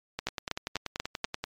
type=two click trains; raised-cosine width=0.2 ms; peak=-12 / -15 dBFS; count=5 / 14; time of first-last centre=0.27-1.243 / 0.19-1.44 s; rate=4.11 / 10.4 Hz; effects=MP3 96 kbps